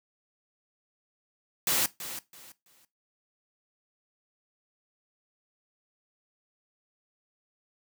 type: noise with echo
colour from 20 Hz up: white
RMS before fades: -26 dBFS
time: 1.67-1.86 s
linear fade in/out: 2 ms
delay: 330 ms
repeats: 3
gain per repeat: -12 dB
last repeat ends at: 2.85 s
effects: noise-tail reverb RT60 0.2 s tail -17 dB re dry + high-pass 100 Hz 12 dB/octave